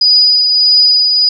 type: tone with tremolo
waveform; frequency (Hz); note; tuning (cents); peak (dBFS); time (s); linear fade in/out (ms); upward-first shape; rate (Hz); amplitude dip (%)
sine; 4941; D#8; -13; -4; 0.01-1.29; 5; triangle; 1.6; 40
effects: none

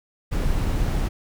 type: noise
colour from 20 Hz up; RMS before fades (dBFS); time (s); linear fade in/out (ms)
brown; -22; 0.31-1.09; 20
effects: none

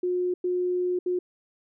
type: tone bursts at uneven times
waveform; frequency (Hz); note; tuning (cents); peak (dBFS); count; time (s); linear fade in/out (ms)
sine; 360; F#4; -47; -23; 3; 0.03-0.34 / 0.44-0.99 / 1.06-1.19; 5
effects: none

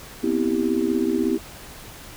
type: chord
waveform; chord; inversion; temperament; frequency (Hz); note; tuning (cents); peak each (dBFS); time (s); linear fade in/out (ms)
sine; C major seventh; third; just; 245.3 / 261.6 / 327 / 392.4; B3 / C4 / E4 / G4; -12 / 0 / -14 / +2; -25 / -26 / -23 / -25; 0.23-1.38; 10
effects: pink hiss -41 dBFS RMS until 2.16 s

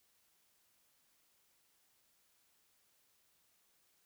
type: silence
effects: white hiss -74 dBFS RMS until 4.05 s

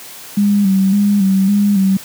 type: tone with vibrato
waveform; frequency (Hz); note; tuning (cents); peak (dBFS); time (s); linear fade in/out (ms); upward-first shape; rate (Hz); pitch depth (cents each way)
sine; 197.9; G3; +17; -9; 0.37-1.97; 5; square; 1.8; 50
effects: white hiss -34 dBFS RMS until 2.04 s + high-pass 100 Hz 12 dB/octave

